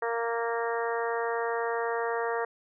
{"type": "harmonic tone", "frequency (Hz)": 232, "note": "A#3", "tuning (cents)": -8, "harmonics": [2, 3, 4, 5, 6, 7, 8], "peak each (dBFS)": [-30, -35, -35, -37, -40, -40, -38], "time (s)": [0.02, 2.45], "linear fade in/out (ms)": 5, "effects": []}